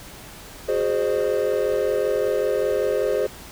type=chord; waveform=triangle; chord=Ab dominant seventh; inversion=third; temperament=equal with one note detuned; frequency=370 / 415.3 / 523.3 / 608.4 Hz; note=Gb4 / Ab4 / C5 / Eb5; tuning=0 / 0 / 0 / -39 cents; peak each=-26 / -21 / -21 / -25 dBFS; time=0.68-3.27 s; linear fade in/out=10 ms; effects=tanh soft clip ceiling -8 dBFS + pink hiss -41 dBFS RMS until 3.51 s